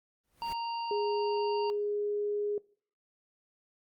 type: noise with exponential growth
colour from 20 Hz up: pink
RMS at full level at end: -43 dBFS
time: 0.24-0.53 s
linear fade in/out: 5 ms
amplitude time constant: 61 ms
type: harmonic tone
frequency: 929 Hz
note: A#5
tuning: 6 cents flat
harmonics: 1 / 3 / 5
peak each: -33 / -44 / -45 dBFS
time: 0.42-1.7 s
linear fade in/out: 0 ms
type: tone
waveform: sine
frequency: 413.6 Hz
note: G#4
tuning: 7 cents flat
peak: -29 dBFS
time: 0.91-2.58 s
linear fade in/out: 2 ms
effects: noise-tail reverb RT60 0.5 s tail -23 dB re dry + Opus 32 kbps